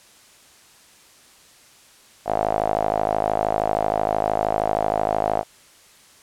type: tone with band-pass filter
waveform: sawtooth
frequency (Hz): 53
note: G#1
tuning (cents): +36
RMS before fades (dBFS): -22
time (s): 2.25-5.44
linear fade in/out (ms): 50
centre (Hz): 700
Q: 5.6
effects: white hiss -51 dBFS RMS until 6.22 s + low-pass 10000 Hz 12 dB/octave